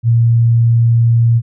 sine tone, 116.54 Hz, A#2, in tune, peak -7 dBFS, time 0.03-1.42 s, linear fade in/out 50 ms, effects none

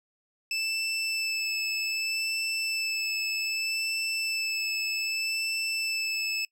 25% pulse tone with vibrato, 2635 Hz, E7, 1 cent flat, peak -24 dBFS, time 0.51-6.45 s, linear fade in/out 2 ms, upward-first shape sine, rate 0.64 Hz, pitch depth 13 cents each way, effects noise-tail reverb RT60 0.1 s tail -23 dB re dry + low-pass 12000 Hz 12 dB/octave

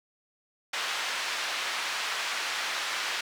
pink band-pass noise, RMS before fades -32 dBFS, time 0.73-3.21 s, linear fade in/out 5 ms, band 1200 to 4800 Hz, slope 12 dB/octave, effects none

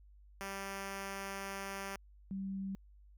5% pulse / sine tone pair in turn, 196 / 193.53 Hz, G3 / G3, 0 / -22 cents, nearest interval unison, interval 22 cents, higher first, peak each -29 / -37 dBFS, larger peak first, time 0.41-1.96 / 2.31-2.75 s, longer first, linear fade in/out 0 ms, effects added 50 Hz sine -57 dBFS peak until 3.17 s

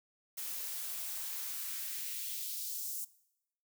blue noise with high-pass filter sweep, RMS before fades -40 dBFS, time 0.37-3.05 s, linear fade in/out 10 ms, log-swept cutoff 250 to 7200 Hz, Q 1.3, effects noise-tail reverb RT60 0.8 s tail -20 dB re dry

